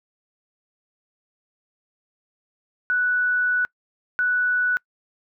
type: tone bursts at uneven times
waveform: sine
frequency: 1480 Hz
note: F#6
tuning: in tune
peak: -18 dBFS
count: 2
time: 2.9-3.65 / 4.19-4.77 s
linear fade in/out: 0 ms
effects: noise-tail reverb RT60 0.1 s tail -26 dB re dry